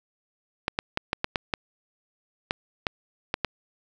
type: clicks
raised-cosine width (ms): 0.3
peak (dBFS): -8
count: 11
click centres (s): 0.681 / 0.789 / 0.974 / 1.131 / 1.244 / 1.358 / 1.538 / 2.509 / 2.868 / 3.341 / 3.447
effects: none